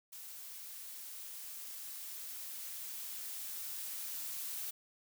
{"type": "noise with level ramp", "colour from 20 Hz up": "blue", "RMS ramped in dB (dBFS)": [-49, -41], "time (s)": [0.12, 4.71], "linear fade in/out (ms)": 10, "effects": []}